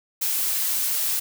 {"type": "noise", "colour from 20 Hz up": "blue", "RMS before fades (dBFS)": -24, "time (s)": [0.21, 1.2], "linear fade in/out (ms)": 10, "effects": []}